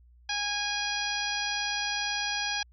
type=harmonic tone; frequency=822 Hz; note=G#5; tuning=18 cents flat; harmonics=1 / 2 / 3 / 4 / 5 / 6 / 7; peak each=-36 / -34 / -36 / -36 / -39 / -36 / -38 dBFS; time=0.29-2.63 s; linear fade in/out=5 ms; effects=added 60 Hz sine -54 dBFS peak until 2.72 s